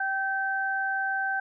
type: tone pair together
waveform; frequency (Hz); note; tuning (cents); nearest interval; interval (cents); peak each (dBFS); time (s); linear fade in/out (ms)
sine; 776 / 1549.7; G5 / G6; -18 / -20; octave; 1198; -30 / -27; 0-1.4; 5
effects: none